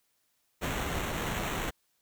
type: noise with sample-and-hold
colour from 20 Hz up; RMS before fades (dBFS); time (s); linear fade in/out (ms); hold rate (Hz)
pink; -33; 0.61-1.71; 20; 4900
effects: white hiss -74 dBFS RMS until 2.01 s